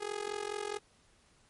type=tone with amplitude modulation; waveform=sawtooth; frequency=415.3 Hz; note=G#4; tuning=in tune; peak=-28 dBFS; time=0-0.79 s; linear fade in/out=20 ms; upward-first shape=sine; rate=44.7 Hz; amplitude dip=90%; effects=pink hiss -66 dBFS RMS until 1.49 s + MP3 48 kbps